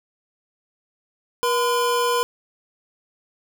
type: tone pair together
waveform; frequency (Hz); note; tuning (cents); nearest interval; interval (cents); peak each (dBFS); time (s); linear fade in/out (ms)
square; 480 / 1016.2; B4 / B5; -49 / +49; octave + minor second; 1298; -22; 1.43-2.23; 0
effects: none